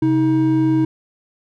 triangle tone pair together, 133.2 / 316.8 Hz, C3 / D#4, +31 / +31 cents, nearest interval octave + minor third, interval 1500 cents, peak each -18 / -12 dBFS, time 0.02-0.85 s, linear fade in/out 5 ms, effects none

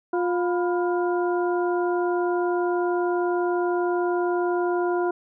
harmonic tone with a mistuned harmonic, 353.5 Hz, F4, 21 cents sharp, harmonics 1 / 2 / 3 / 4, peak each -22 / -28 / -32 / -34 dBFS, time 0.13-5.11 s, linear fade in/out 5 ms, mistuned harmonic 3, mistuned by -110 cents, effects none

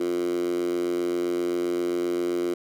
10% pulse tone with high-pass filter, 87.6 Hz, F2, 6 cents sharp, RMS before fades -26 dBFS, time 0-2.54 s, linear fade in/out 5 ms, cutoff 330 Hz, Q 7.3, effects none

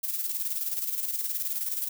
violet noise with tremolo, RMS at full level -29 dBFS, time 0.03-1.89 s, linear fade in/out 10 ms, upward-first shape square, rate 19 Hz, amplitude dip 50%, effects none

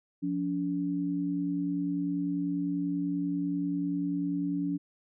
sine tone pair together, 175.6 / 285.8 Hz, F3 / D4, +10 / -47 cents, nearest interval minor sixth, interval 843 cents, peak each -33 / -29 dBFS, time 0.22-4.78 s, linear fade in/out 20 ms, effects none

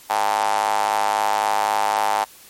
square tone with high-pass filter, 51.91 Hz, G#1, in tune, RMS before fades -20 dBFS, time 0.09-2.25 s, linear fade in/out 20 ms, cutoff 830 Hz, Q 6.2, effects white hiss -46 dBFS RMS until 2.49 s + MP3 64 kbps

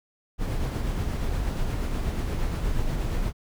brown noise with tremolo, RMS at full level -25 dBFS, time 0.38-3.33 s, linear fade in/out 50 ms, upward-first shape triangle, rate 8.4 Hz, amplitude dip 35%, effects none

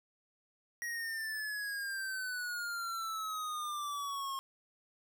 square exponential sweep, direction down, 1899 to 1074 Hz, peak -37 dBFS, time 0.82-4.39 s, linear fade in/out 0 ms, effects none

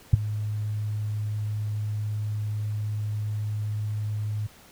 sine tone with ADSR envelope, 105.8 Hz, G#2, 33 cents sharp, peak -8 dBFS, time 0.13-4.47 s, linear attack 7 ms, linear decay 15 ms, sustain -18 dB, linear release 9 ms, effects pink hiss -52 dBFS RMS until 4.71 s

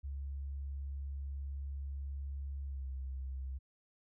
sine tone with pitch glide, 69.3 to 66.06 Hz, C#2 to C2, 0 to +17 cents, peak -38 dBFS, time 0.03-3.59 s, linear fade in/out 20 ms, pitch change -83 cents, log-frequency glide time 2.66-2.87 s, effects none

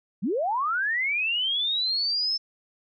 sine linear sweep, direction up, 155.56 to 5310 Hz, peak -23 dBFS, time 0.22-2.38 s, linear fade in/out 20 ms, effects none

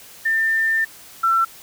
sine tone pair in turn, 1795 / 1344.7 Hz, A6 / E6, +34 / +34 cents, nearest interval perfect fourth, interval 500 cents, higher first, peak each -16 / -14 dBFS, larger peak second, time 0.25-0.85 / 1.23-1.45 s, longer first, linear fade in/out 10 ms, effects white hiss -43 dBFS RMS until 1.62 s

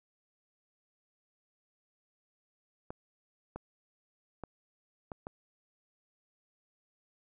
clicks, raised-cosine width 1 ms, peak -26 dBFS, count 5, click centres 2.905 / 3.56 / 4.437 / 5.118 / 5.269 s, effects none

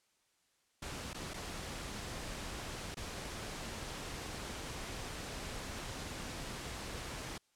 pink noise with dropouts, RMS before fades -43 dBFS, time 0.82-7.38 s, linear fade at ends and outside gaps 5 ms, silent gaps 1.133-1.144 / 1.337-1.34 / 2.945-2.969 s, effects white hiss -75 dBFS RMS until 7.55 s + low-pass 9000 Hz 12 dB/octave

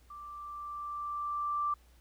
sine tone with level ramp, 1174.7 Hz, D6, in tune, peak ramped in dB -44 to -28 dBFS, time 0.1-1.74 s, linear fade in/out 5 ms, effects added 60 Hz sine -59 dBFS peak until 2 s + pink hiss -67 dBFS RMS until 2 s

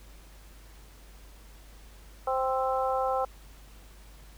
harmonic tone with a mistuned harmonic, 261.6 Hz, C4, in tune, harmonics 2 / 3 / 4 / 5, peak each -29 / -29 / -34 / -34 dBFS, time 2.27-3.25 s, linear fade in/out 5 ms, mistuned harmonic 5, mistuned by +18 cents, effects added 50 Hz sine -49 dBFS peak until 4.37 s + pink hiss -56 dBFS RMS until 4.37 s

